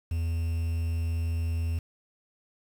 triangle tone with quantisation, 83 Hz, E2, 12 cents sharp, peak -24 dBFS, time 0.11-1.79 s, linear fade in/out 5 ms, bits 8, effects none

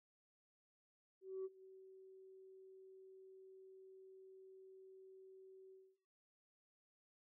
sine tone with ADSR envelope, 380 Hz, F#4, 46 cents sharp, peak -39 dBFS, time 1.21-5.98 s, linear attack 240 ms, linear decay 35 ms, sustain -18 dB, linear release 260 ms, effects noise-tail reverb RT60 0.8 s tail -18 dB re dry + tanh soft clip ceiling -39 dBFS

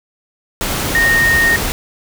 sine tone in noise, 1850 Hz, A#6, 14 cents flat, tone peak -10 dBFS, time 0.95-1.56 s, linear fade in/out 0 ms, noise pink, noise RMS -19 dBFS, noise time 0.61-1.72 s, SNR +6 dB, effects none

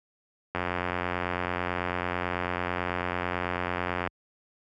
click train, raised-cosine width 0.5 ms, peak -13 dBFS, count 315, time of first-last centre 0.55-4.074 s, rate 89.1 Hz, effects high-pass 60 Hz 12 dB/octave

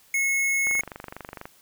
square tone, 2182 Hz, C#7, 28 cents flat, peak -22 dBFS, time 0.14-0.81 s, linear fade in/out 2 ms
click train, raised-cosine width 0.5 ms, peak -21 dBFS, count 20, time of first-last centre 0.67-1.455 s, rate 24.2 Hz
effects white hiss -57 dBFS RMS until 1.61 s

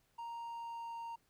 triangle tone with pitch glide, 932.3 to 926.4 Hz, A#5 to A#5, 0 to -11 cents, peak -40 dBFS, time 0.18-1.16 s, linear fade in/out 10 ms, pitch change -11 cents, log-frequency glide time 0.41-1 s, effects pink hiss -75 dBFS RMS until 1.29 s

